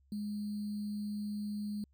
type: tone with sample-and-hold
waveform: sine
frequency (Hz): 207.7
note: G#3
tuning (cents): 0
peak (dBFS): -35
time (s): 0.12-1.84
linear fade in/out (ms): 2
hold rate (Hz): 4410
effects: added 68 Hz sine -65 dBFS peak until 1.93 s